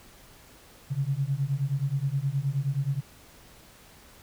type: beating tone pair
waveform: sine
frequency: 133.6 / 143.1 Hz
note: C3 / D3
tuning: +36 / -45 cents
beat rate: 9.5 Hz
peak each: -28 dBFS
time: 0.9-3.01 s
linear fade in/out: 20 ms
effects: pink hiss -53 dBFS RMS until 4.22 s